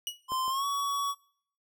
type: tone with exponential decay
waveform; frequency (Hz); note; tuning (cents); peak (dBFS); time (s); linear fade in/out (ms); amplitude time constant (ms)
sawtooth; 2914; F#7; -27; -25; 0.07-0.2; 1; 28
type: tone with pitch glide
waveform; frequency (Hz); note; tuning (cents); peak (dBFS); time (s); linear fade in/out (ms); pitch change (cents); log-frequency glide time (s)
square; 1039 to 1126.5; C6 to C#6; -12 to +28; -29; 0.28-1.15; 50; +140; 0.48-0.65
type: clicks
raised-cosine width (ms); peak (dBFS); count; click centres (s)
1; -27 / -32; 2; 0.32 / 0.48
effects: noise-tail reverb RT60 0.6 s tail -21 dB re dry